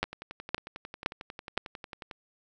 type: two click trains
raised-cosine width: 0.3 ms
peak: -24 / -10 dBFS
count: 24 / 4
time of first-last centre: 0.04-2.112 / 0.03-1.576 s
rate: 11.1 / 1.94 Hz
effects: none

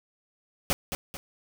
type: noise with echo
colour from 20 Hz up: pink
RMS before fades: -25 dBFS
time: 0.7-0.73 s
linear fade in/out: 0 ms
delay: 220 ms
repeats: 2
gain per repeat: -7 dB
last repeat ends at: 1.17 s
effects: none

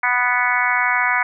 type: harmonic tone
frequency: 246.9 Hz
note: B3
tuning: in tune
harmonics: 3 / 4 / 5 / 6 / 7 / 8 / 9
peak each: -26 / -22 / -25 / -22 / -24 / -23 / -22 dBFS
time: 0.03-1.23 s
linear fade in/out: 5 ms
effects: none

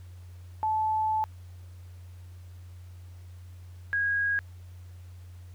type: tone pair in turn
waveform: sine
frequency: 870 / 1642.3 Hz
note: A5 / G#6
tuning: -20 / -20 cents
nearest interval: major seventh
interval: 1100 cents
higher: second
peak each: -24 dBFS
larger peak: neither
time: 0.63-1.24 / 3.93-4.39 s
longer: first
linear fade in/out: 0 ms
effects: added 89 Hz sine -43 dBFS peak until 5.54 s + pink hiss -62 dBFS RMS until 5.54 s

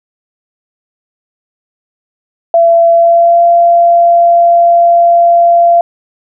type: tone with pitch glide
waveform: sine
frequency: 674 to 686.6 Hz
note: E5 to F5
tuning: +38 to -30 cents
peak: -3 dBFS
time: 2.54-5.81 s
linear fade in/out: 2 ms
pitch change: +32 cents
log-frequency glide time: 2.9-3.43 s
effects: none

